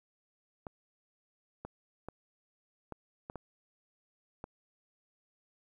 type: clicks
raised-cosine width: 1 ms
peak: -27 dBFS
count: 7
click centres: 0.668 / 1.65 / 2.086 / 2.923 / 3.299 / 3.357 / 4.441 s
effects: 11-bit